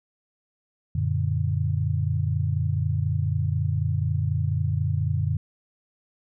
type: chord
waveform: sine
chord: Gb augmented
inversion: none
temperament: equal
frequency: 92.5 / 116.54 / 146.83 Hz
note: Gb2 / Bb2 / D3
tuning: 0 / 0 / 0 cents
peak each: -25 / -27 / -26 dBFS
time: 0.95-5.37 s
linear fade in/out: 5 ms
effects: none